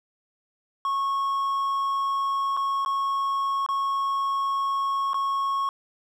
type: tone with dropouts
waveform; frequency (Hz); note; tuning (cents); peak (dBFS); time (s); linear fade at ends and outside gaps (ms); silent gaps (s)
triangle; 1098; C#6; -17; -21; 0.85-5.69; 1; 2.567-2.572 / 2.849-2.86 / 3.663-3.688 / 5.133-5.143
effects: none